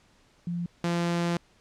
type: tone pair in turn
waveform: sine / sawtooth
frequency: 173 / 171.71 Hz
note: F3 / F3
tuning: -16 / -29 cents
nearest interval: unison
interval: 13 cents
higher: first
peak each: -28 / -21 dBFS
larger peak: second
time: 0.47-0.66 / 0.84-1.37 s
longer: second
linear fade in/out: 2 ms
effects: pink hiss -62 dBFS RMS until 1.6 s + low-pass 7000 Hz 12 dB/octave